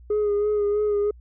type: tone with vibrato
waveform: sine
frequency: 415.3 Hz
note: G#4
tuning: in tune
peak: -17 dBFS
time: 0.1-1.11 s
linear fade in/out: 5 ms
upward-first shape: sine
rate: 3.1 Hz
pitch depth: 30 cents each way
effects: tanh soft clip ceiling -18 dBFS + added 60 Hz sine -44 dBFS peak until 1.2 s